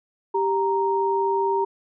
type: tone pair together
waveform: sine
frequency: 392 / 932.3 Hz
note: G4 / A#5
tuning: 0 / 0 cents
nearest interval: octave + minor third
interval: 1500 cents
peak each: -22 dBFS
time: 0.34-1.65 s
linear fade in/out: 10 ms
effects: none